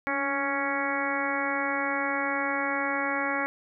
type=harmonic tone with a mistuned harmonic; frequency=277.6 Hz; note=C#4; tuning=3 cents sharp; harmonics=1 / 2 / 3 / 4 / 5 / 6 / 7 / 8; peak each=-34 / -34 / -34 / -34 / -34 / -34 / -34 / -34 dBFS; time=0.07-3.46 s; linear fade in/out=0 ms; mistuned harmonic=1; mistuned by=+38 cents; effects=none